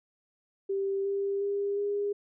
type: tone with pitch steps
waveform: sine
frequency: 392 / 397 / 402.1 / 407.2 Hz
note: G4 / G4 / G4 / G#4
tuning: 0 / +22 / +44 / -34 cents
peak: -27 dBFS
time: 0.69-2.13 s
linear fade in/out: 10 ms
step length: 360 ms
effects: none